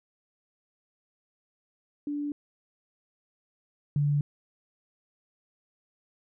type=tone pair in turn; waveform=sine; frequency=291.2 / 145.2 Hz; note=D4 / D3; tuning=-15 / -19 cents; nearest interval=octave; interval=1204 cents; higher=first; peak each=-29 / -22 dBFS; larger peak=second; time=2.07-2.32 / 3.96-4.21 s; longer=neither; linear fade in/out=2 ms; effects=none